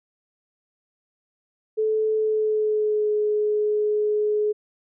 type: tone with pitch glide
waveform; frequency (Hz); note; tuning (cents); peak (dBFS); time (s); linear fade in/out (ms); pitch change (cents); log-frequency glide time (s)
sine; 434.8 to 421.9; A4 to G#4; -21 to +27; -19; 1.77-4.53; 20; -52; 2.16-3.13
effects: none